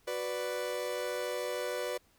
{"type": "chord", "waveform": "40% pulse", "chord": "B minor", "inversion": "second", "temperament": "equal", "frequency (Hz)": [370, 493.9, 587.3], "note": ["F#4", "B4", "D5"], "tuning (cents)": [0, 0, 0], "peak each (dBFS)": [-40, -35, -37], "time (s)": [0.07, 1.98], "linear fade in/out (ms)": 10, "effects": ["pink hiss -67 dBFS RMS until 2.18 s"]}